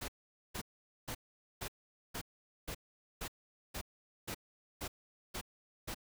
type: noise bursts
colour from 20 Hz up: pink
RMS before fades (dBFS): -41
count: 12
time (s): 0.01-5.946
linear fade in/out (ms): 10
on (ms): 73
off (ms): 460
effects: none